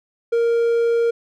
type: tone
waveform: triangle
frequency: 466.2 Hz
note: A#4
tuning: in tune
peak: -13 dBFS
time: 0.32-1.11 s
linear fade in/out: 10 ms
effects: none